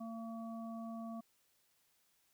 harmonic tone, 227.1 Hz, A#3, 45 cents flat, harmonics 1 / 3 / 5, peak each -43 / -49 / -54 dBFS, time 0-1.21 s, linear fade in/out 10 ms, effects white hiss -75 dBFS RMS until 2.33 s

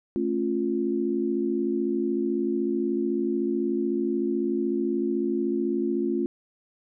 sine tone cluster, 219.3 / 273 / 349.1 Hz, A3 / C#4 / F4, -6 / -26 / -1 cents, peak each -29 / -28 / -26 dBFS, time 0.16-6.26 s, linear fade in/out 0 ms, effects none

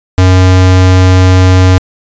square tone, 92.5 Hz, F#2, in tune, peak -3 dBFS, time 0.18-1.78 s, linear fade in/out 0 ms, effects resampled to 16000 Hz

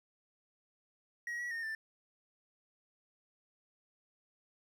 triangle tone with pitch steps, 1900 / 1929 / 1837 / 1774 Hz, A#6 / B6 / A#6 / A6, +33 / -41 / -26 / +14 cents, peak -35 dBFS, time 1.27-1.75 s, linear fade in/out 2 ms, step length 120 ms, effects none

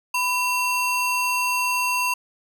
square ring-modulated tone, 1856 Hz, A#6, 8 cents flat, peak -18 dBFS, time 0.14-2.14 s, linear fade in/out 5 ms, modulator 861 Hz, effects 10-bit

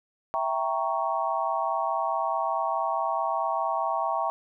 sine chord, E diminished seventh, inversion none, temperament equal, 659.3 / 784 / 932.3 / 1108.7 Hz, E5 / G5 / Bb5 / Db6, 0 / 0 / 0 / 0 cents, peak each -30 dBFS, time 0.34-4.3 s, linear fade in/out 0 ms, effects none

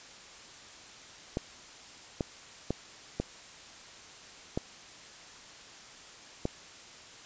clicks, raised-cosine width 2 ms, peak -16 dBFS, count 6, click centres 1.371 / 2.208 / 2.706 / 3.2 / 4.575 / 6.454 s, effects white hiss -50 dBFS RMS until 7.25 s + resampled to 16000 Hz

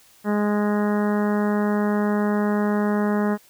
harmonic tone, 207.7 Hz, G#3, in tune, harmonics 1 / 2 / 3 / 4 / 5 / 6 / 7 / 8 / 9, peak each -20 / -26 / -30 / -32 / -34 / -36 / -37 / -38 / -39 dBFS, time 0.24-3.38 s, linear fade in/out 50 ms, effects white hiss -54 dBFS RMS until 3.49 s

